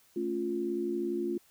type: chord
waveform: sine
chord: A augmented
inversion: none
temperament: equal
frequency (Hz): 220 / 277.2 / 349.2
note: A3 / C#4 / E#4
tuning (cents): 0 / 0 / 0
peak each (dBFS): -37 / -37 / -31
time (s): 0.16-1.38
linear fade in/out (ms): 5
effects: white hiss -64 dBFS RMS until 1.5 s